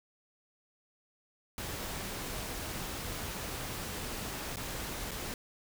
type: noise with dropouts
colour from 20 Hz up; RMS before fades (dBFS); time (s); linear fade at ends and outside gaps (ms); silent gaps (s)
pink; -39; 1.58-5.34; 1; 4.559-4.569 / 5.11-5.115
effects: none